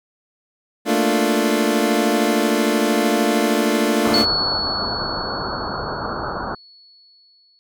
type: chord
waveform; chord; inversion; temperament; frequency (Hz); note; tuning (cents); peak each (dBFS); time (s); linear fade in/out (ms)
25% pulse; Bb major seventh; third; equal; 220 / 233.1 / 293.7 / 349.2; A3 / Bb3 / D4 / F4; 0 / 0 / 0 / 0; -17 / -19 / -17 / -19; 0.85-4.26; 50
type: low-pass noise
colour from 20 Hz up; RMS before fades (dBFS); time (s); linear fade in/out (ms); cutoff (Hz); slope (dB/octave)
white; -26; 4.05-6.55; 5; 1500; 96
type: tone with exponential decay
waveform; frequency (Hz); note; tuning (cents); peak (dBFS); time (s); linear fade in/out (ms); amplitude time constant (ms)
sine; 4400; C#8; -14; -15; 4.14-7.59; 0; 750
effects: none